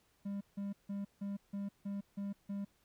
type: tone bursts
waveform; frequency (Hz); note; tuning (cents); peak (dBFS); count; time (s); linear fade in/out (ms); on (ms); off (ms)
triangle; 200; G3; +35; -35; 8; 0.25-2.65; 10; 160; 160
effects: pink hiss -73 dBFS RMS until 2.84 s